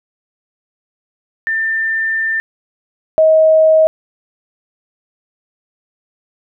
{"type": "tone pair in turn", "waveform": "sine", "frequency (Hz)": [1791, 633.2], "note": ["A6", "D#5"], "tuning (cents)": [30, 30], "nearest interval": "octave + tritone", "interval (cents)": 1800, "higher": "first", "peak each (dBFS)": [-14, -6], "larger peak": "second", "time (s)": [[1.47, 2.4], [3.18, 3.87]], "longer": "first", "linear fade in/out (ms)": 0, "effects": []}